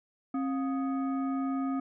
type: tone with frequency modulation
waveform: sine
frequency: 268.5 Hz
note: C4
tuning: 45 cents sharp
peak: -28 dBFS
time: 0.34-1.8 s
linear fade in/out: 5 ms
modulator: 978 Hz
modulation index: 0.52
effects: none